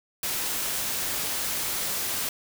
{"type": "noise", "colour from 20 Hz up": "white", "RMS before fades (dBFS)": -29, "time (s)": [0.23, 2.29], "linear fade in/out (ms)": 2, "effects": []}